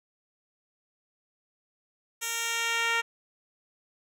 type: tone with band-pass filter sweep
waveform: 10% pulse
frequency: 462.1 Hz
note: A#4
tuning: 15 cents flat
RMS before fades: -29 dBFS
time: 2.21-3.02 s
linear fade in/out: 20 ms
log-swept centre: 8700 to 2100 Hz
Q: 0.72
effects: none